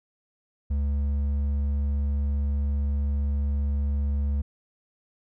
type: tone with hard clipping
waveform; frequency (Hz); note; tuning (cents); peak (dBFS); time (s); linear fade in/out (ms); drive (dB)
triangle; 71.2; C#2; +47; -24; 0.7-4.42; 10; 8
effects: none